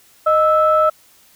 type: tone pair together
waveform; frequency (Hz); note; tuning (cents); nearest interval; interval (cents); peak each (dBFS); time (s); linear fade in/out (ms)
sine; 620 / 1313.7; D#5 / E6; -6 / -6; octave + minor second; 1300; -13; 0.26-0.9; 10
effects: tanh soft clip ceiling -3 dBFS + white hiss -51 dBFS RMS until 1.35 s